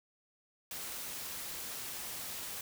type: noise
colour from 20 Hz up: white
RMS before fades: -42 dBFS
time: 0.71-2.61 s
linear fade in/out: 2 ms
effects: none